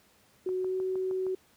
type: tone with pitch glide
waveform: sine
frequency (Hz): 370 to 374.7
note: F#4 to F#4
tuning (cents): 0 to +22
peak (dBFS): -28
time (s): 0.46-1.35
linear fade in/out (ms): 5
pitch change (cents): +22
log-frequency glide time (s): 0.57-0.78
type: click train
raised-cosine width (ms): 1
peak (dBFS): -32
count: 6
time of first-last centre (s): 0.49-1.266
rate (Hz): 6.44
effects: pink hiss -63 dBFS RMS until 1.56 s + high-pass 80 Hz 12 dB/octave